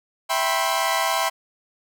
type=chord; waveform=sawtooth; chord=C major seventh; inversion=first; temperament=equal with one note detuned; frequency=659.3 / 784 / 987.8 / 1065.4 Hz; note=E5 / G5 / B5 / C6; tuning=0 / 0 / 0 / +31 cents; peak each=-22 dBFS; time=0.29-1.3 s; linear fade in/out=20 ms; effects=none